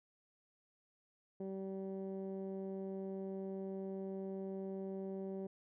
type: tone with low-pass filter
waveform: 15% pulse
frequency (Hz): 192.5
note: G3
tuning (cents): -31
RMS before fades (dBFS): -43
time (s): 1.4-5.47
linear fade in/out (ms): 5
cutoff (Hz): 420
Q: 1.2
effects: none